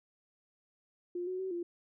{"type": "tone with pitch steps", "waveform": "sine", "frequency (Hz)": [352.9, 369.2, 378.2, 346.2], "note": ["F4", "F#4", "F#4", "F4"], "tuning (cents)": [18, -4, 38, -15], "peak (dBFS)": -34, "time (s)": [1.15, 1.63], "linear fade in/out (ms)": 5, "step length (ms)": 120, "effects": []}